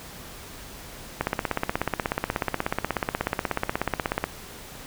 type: click train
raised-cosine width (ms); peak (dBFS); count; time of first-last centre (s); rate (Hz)
0.5; -8; 51; 1.21-4.24; 16.5
effects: pink hiss -42 dBFS RMS until 4.86 s

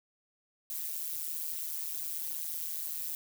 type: noise with amplitude modulation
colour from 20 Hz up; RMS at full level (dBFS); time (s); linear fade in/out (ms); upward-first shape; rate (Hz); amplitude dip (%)
violet; -33; 0.7-3.15; 2; sine; 159; 95
effects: none

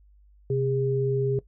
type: tone pair together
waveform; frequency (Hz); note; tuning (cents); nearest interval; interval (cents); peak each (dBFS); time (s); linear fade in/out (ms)
sine; 130.05 / 406.5; C3 / G#4; -10 / -37; octave + minor sixth; 1973; -25; 0.5-1.39; 2
effects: noise-tail reverb RT60 0.1 s tail -18 dB re dry + added 50 Hz sine -53 dBFS peak until 1.47 s

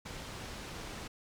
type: low-pass noise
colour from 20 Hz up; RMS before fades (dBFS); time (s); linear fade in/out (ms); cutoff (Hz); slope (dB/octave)
pink; -44; 0.05-1.08; 10; 7100; 12
effects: none

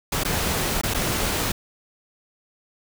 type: noise with dropouts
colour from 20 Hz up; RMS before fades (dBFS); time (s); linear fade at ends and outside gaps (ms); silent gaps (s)
pink; -24; 0.12-1.52; 5; 0.236-0.248 / 0.814-0.834 / 0.938-0.945
effects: none

